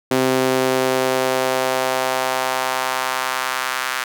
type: tone with high-pass filter sweep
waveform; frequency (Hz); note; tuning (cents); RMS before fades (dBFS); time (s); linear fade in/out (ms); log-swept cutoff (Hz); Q
sawtooth; 130; C3; -11; -20; 0.11-4.04; 5; 310 to 1400; 1.5
effects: none